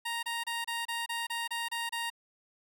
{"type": "tone bursts", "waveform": "15% pulse", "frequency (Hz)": 932.3, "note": "A#5", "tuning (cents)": 0, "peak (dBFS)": -26, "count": 10, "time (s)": [0.05, 2.102], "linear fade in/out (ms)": 10, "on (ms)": 180, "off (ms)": 28, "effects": []}